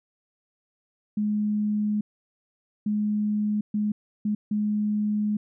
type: tone bursts at uneven times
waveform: sine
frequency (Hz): 210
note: G#3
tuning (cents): +19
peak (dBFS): -22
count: 5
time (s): 1.17-2.01 / 2.86-3.61 / 3.74-3.92 / 4.25-4.35 / 4.51-5.37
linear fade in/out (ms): 5
effects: none